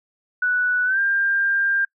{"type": "tone with pitch glide", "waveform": "sine", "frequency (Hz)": [1480, 1595.4], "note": ["F#6", "G6"], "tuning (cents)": [0, 30], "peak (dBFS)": -17, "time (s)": [0.42, 1.85], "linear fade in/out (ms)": 5, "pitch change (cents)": 130, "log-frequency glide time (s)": [0.85, 0.99], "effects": ["noise-tail reverb RT60 0.1 s tail -25 dB re dry"]}